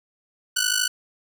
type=ring-modulated tone; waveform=10% pulse; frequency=1484 Hz; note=F#6; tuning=5 cents sharp; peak=-9 dBFS; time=0.56-0.88 s; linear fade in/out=10 ms; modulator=26.2 Hz; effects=none